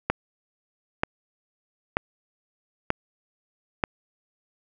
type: click train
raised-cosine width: 0.5 ms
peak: -6 dBFS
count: 5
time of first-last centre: 0.1-3.838 s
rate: 1.07 Hz
effects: none